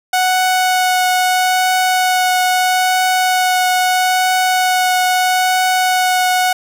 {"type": "tone with vibrato", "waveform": "sawtooth", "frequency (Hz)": 738, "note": "F#5", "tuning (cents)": -5, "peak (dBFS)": -8, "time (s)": [0.13, 6.53], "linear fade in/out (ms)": 5, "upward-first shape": "triangle", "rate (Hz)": 0.77, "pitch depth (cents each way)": 9, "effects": []}